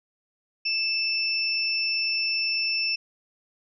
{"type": "tone pair together", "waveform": "sine", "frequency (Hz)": [2637, 5375], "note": ["E7", "E8"], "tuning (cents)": [0, 33], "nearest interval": "octave", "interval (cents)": 1233, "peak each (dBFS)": -26, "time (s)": [0.65, 2.96], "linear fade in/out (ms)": 10, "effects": []}